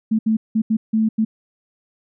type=tone bursts at uneven times; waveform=sine; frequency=220 Hz; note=A3; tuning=in tune; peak=-14 dBFS; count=6; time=0.11-0.19 / 0.26-0.37 / 0.55-0.62 / 0.7-0.77 / 0.93-1.09 / 1.18-1.25 s; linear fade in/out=10 ms; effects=none